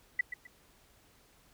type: tone with echo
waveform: sine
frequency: 1975.5 Hz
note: B6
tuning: in tune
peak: -24 dBFS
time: 0.19-0.21 s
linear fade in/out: 5 ms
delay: 130 ms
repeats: 2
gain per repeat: -11 dB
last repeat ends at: 0.47 s
effects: pink hiss -64 dBFS RMS until 1.53 s